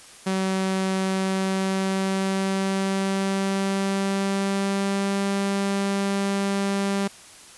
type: tone with pitch glide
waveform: sawtooth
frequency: 190 to 197.73 Hz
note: F#3 to G3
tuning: +46 to +15 cents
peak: -18 dBFS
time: 0.26-7.08 s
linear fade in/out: 10 ms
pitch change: +69 cents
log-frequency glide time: 0.96-5.22 s
effects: white hiss -46 dBFS RMS until 7.57 s + resampled to 24000 Hz